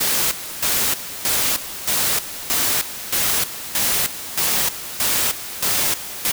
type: noise with tremolo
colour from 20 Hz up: white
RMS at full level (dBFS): -19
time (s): 0-6.32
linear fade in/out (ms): 10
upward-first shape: square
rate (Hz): 1.6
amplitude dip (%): 75
effects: none